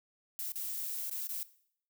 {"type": "noise with dropouts", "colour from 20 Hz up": "violet", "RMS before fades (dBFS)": -38, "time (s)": [0.39, 1.43], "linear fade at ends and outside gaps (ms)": 0, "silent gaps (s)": [[0.519, 0.557], [1.096, 1.113], [1.271, 1.292]], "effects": ["noise-tail reverb RT60 0.6 s tail -17 dB re dry"]}